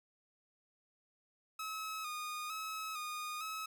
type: tone with vibrato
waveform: sawtooth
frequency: 1257 Hz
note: D#6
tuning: 17 cents sharp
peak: -36 dBFS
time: 1.59-3.66 s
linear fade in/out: 5 ms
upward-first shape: square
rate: 1.1 Hz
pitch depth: 41 cents each way
effects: none